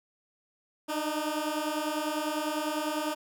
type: beating tone pair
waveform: 15% pulse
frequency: 300 / 310 Hz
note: D4 / D#4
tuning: +37 / -6 cents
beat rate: 10 Hz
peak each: -26 dBFS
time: 0.88-3.15 s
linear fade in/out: 20 ms
effects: none